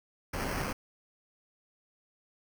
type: noise with sample-and-hold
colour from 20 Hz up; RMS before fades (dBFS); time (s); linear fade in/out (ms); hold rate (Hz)
pink; -34; 0.33-0.73; 10; 3675
effects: none